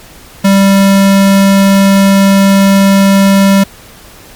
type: tone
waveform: square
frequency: 196.1 Hz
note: G3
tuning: 1 cent sharp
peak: -4 dBFS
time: 0.44-3.64 s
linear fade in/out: 10 ms
effects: pink hiss -35 dBFS RMS until 4.35 s + MP3 96 kbps